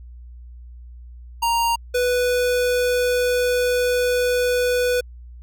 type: tone pair in turn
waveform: square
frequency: 932.3 / 493.9 Hz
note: A#5 / B4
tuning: 0 / 0 cents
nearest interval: major seventh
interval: 1100 cents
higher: first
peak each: -18 dBFS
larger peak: neither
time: 1.42-1.76 / 1.94-5.01 s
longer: second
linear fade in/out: 10 ms
effects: added 60 Hz sine -37 dBFS peak until 5.42 s